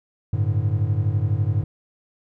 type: chord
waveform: triangle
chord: G suspended second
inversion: none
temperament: equal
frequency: 98 / 110 / 146.83 Hz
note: G2 / A2 / D3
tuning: 0 / 0 / 0 cents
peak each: -20 / -20 / -26 dBFS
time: 0.33-1.64 s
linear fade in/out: 5 ms
effects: none